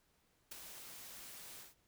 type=noise with ADSR envelope; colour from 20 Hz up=white; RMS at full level=-44 dBFS; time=0.51-1.75 s; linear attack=9 ms; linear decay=11 ms; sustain=-8 dB; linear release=160 ms; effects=pink hiss -75 dBFS RMS until 1.87 s